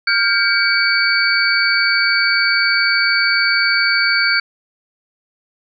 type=tone cluster; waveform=sine; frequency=1402 / 1589 / 2268 / 4500 Hz; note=F6 / G6 / C#7 / C#8; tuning=+6 / +23 / +39 / +25 cents; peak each=-18 dBFS; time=0.07-4.4 s; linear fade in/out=5 ms; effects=none